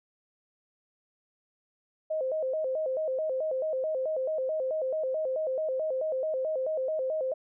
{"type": "tone with vibrato", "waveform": "sine", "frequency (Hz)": 572, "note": "D5", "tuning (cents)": -46, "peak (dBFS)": -27, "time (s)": [2.1, 7.34], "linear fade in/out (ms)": 10, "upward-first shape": "square", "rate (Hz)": 4.6, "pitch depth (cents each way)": 160, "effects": []}